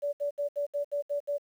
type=tone bursts; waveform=sine; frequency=576 Hz; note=D5; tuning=34 cents flat; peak=-27 dBFS; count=8; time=0.02-1.383 s; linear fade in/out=20 ms; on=110 ms; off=69 ms; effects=10-bit

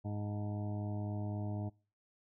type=harmonic tone with a mistuned harmonic; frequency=103.83 Hz; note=G#2; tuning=in tune; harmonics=1 / 2 / 3 / 4 / 6 / 7 / 8 / 9; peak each=-37 / -43 / -46 / -54 / -49 / -52 / -57 / -62 dBFS; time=0.04-1.7 s; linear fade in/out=20 ms; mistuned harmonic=8; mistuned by=+72 cents; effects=noise-tail reverb RT60 0.4 s tail -26 dB re dry

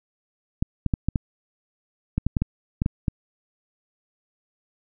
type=clicks; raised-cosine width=5 ms; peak=-9 dBFS; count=12; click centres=0.625 / 0.863 / 0.938 / 1.086 / 1.158 / 2.18 / 2.266 / 2.368 / 2.42 / 2.819 / 2.861 / 3.082 s; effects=none

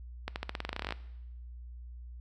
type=accelerating click train; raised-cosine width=0.3 ms; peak=-18 dBFS; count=17; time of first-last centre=0.28-0.924 s; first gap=79 ms; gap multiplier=0.9; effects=noise-tail reverb RT60 0.9 s tail -19 dB re dry + added 60 Hz sine -43 dBFS peak until 2.2 s

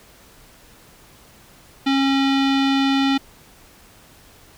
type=tone with low-pass filter; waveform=square; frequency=272.3 Hz; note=C#4; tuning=31 cents flat; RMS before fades=-18 dBFS; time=1.86-3.18 s; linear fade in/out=10 ms; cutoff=3600 Hz; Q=2.7; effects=pink hiss -49 dBFS RMS until 4.57 s

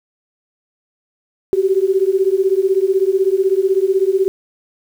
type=beating tone pair; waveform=sine; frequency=375.8 / 391.8 Hz; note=F#4 / G4; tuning=+27 / -1 cents; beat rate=16 Hz; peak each=-15 dBFS; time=1.53-4.28 s; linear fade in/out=0 ms; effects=7-bit

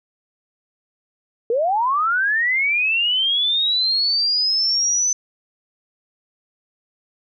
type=linear sweep; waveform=sine; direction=up; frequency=440 to 6100 Hz; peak=-16 dBFS; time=1.5-5.13 s; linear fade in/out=2 ms; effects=none

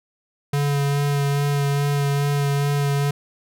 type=tone with vibrato; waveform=square; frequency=142.4 Hz; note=C#3; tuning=47 cents sharp; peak=-19 dBFS; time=0.53-3.11 s; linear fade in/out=5 ms; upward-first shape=sine; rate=2.4 Hz; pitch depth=15 cents each way; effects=none

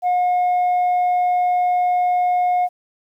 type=tone; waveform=sine; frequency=720 Hz; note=F#5; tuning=47 cents flat; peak=-12 dBFS; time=0.02-2.69 s; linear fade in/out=50 ms; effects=tanh soft clip ceiling -14 dBFS + 9-bit

